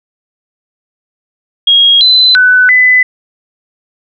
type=tone with pitch steps; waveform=sine; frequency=3277 / 4031 / 1499 / 2006 Hz; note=G#7 / B7 / F#6 / B6; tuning=-24 / +35 / +22 / +26 cents; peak=-3 dBFS; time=1.67-3.03 s; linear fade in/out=5 ms; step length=340 ms; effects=none